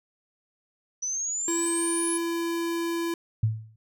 sine exponential sweep, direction up, 5920 to 10370 Hz, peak -27 dBFS, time 1.02-2.18 s, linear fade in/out 10 ms
square tone, 336.8 Hz, E4, 37 cents sharp, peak -27 dBFS, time 1.48-3.14 s, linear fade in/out 2 ms
sine tone with exponential decay, 110 Hz, A2, in tune, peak -17 dBFS, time 3.43-3.76 s, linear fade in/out 5 ms, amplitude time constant 71 ms
effects none

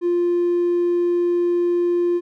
triangle tone, 349.2 Hz, F4, in tune, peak -13 dBFS, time 0.01-2.21 s, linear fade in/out 50 ms, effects tanh soft clip ceiling -12 dBFS

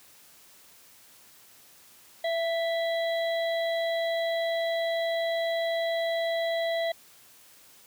harmonic tone with a mistuned harmonic, 659.3 Hz, E5, in tune, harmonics 1 / 3 / 5 / 6, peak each -26 / -35 / -40 / -40 dBFS, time 2.24-6.92 s, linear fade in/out 5 ms, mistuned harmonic 1, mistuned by +19 cents, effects white hiss -55 dBFS RMS until 7.86 s + high-pass 60 Hz 12 dB/octave

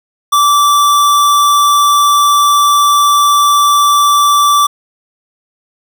square tone, 1164 Hz, D6, 16 cents flat, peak -7 dBFS, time 0.32-4.67 s, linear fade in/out 10 ms, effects none

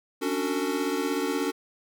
square chord, D major seventh, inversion third, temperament equal with one note detuned, 277.2 / 293.7 / 370 / 449.8 Hz, C#4 / D4 / F#4 / A4, 0 / 0 / 0 / +38 cents, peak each -32 dBFS, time 0.21-1.52 s, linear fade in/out 20 ms, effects none

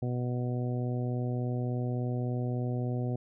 harmonic tone, 123.47 Hz, B2, in tune, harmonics 1 / 2 / 3 / 4 / 5 / 6, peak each -30 / -36 / -40 / -42 / -44 / -46 dBFS, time 0.02-3.16 s, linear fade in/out 5 ms, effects none

